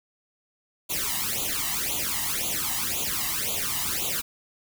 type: noise with flanger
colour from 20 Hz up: white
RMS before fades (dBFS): -28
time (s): 0.89-4.22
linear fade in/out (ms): 20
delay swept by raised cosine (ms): 0.28 to 1.05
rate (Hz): 1.9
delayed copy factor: +1
effects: none